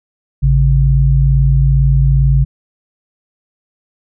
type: tone pair together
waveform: sine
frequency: 54.82 / 137.1 Hz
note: A1 / C#3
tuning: -6 / -19 cents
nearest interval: octave + major third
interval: 1587 cents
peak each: -10 dBFS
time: 0.42-2.45 s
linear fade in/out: 20 ms
effects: none